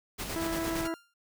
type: noise with tremolo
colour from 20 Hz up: pink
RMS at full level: -35 dBFS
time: 0.18-0.88 s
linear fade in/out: 20 ms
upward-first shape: square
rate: 8.7 Hz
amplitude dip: 35%
type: harmonic tone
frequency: 329.6 Hz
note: E4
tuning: in tune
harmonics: 1 / 2 / 3 / 4 / 5 / 6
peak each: -32 / -38 / -42 / -44 / -46 / -48 dBFS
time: 0.36-0.94 s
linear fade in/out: 0 ms
type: tone with exponential decay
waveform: sawtooth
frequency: 1396.9 Hz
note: F6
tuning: in tune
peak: -33 dBFS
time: 0.85-1.14 s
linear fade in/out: 5 ms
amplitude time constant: 61 ms
effects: none